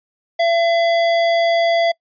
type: tone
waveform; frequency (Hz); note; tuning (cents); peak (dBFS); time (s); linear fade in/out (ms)
square; 675; E5; +41; -14; 0.39-1.92; 10
effects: noise-tail reverb RT60 0.1 s tail -25 dB re dry + resampled to 11025 Hz